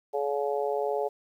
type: harmonic tone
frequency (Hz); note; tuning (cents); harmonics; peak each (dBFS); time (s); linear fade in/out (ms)
141.9; C#3; +41; 3 / 4 / 5 / 6; -29 / -31 / -33 / -35; 0.13-1.09; 20
effects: 10-bit